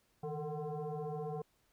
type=tone with frequency modulation; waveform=sine; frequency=143.1 Hz; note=D3; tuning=45 cents flat; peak=-37 dBFS; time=0.23-1.42 s; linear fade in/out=5 ms; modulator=301 Hz; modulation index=2.1; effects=pink hiss -74 dBFS RMS until 1.72 s